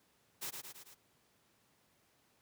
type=noise with echo; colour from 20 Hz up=white; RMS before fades=-41 dBFS; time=0.41-0.51 s; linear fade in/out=20 ms; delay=110 ms; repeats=4; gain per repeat=-4 dB; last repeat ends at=0.95 s; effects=pink hiss -72 dBFS RMS until 2.41 s + high-pass 100 Hz 12 dB/octave